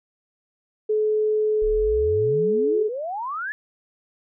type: tone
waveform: sine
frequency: 428.7 Hz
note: A4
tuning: 45 cents flat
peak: -18 dBFS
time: 0.89-2.89 s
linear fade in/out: 10 ms
type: exponential sweep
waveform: sine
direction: up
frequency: 30.66 to 1760 Hz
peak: -26 dBFS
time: 1.62-3.52 s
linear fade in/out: 0 ms
effects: none